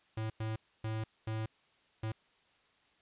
square tone bursts at uneven times, 110.1 Hz, A2, 2 cents sharp, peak -35 dBFS, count 5, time 0.17-0.3 / 0.4-0.56 / 0.84-1.04 / 1.27-1.46 / 2.03-2.12 s, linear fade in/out 5 ms, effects white hiss -69 dBFS RMS until 3.01 s + resampled to 8000 Hz

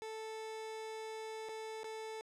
30% pulse tone with dropouts, 440 Hz, A4, in tune, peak -40 dBFS, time 0.02-2.21 s, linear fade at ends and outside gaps 0 ms, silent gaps 1.487-1.492 / 1.833-1.843 s, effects low-pass 9000 Hz 12 dB/octave

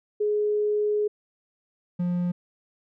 sine / triangle tone pair in turn, 419.1 / 176.77 Hz, G#4 / F3, +16 / +21 cents, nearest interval octave + minor third, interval 1495 cents, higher first, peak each -21 dBFS, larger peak neither, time 0.2-1.08 / 1.99-2.32 s, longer first, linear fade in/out 10 ms, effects none

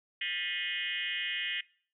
sine tone with frequency modulation, 2489 Hz, D#7, in tune, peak -31 dBFS, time 0.21-1.61 s, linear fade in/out 5 ms, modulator 178 Hz, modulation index 3.9, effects noise-tail reverb RT60 0.5 s tail -22 dB re dry

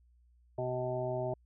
harmonic tone, 126.2 Hz, B2, 38 cents sharp, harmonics 1 / 2 / 3 / 5 / 6 / 7, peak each -38 / -47 / -38 / -35 / -45 / -45 dBFS, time 0.58-1.34 s, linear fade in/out 5 ms, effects added 60 Hz sine -62 dBFS peak until 1.45 s

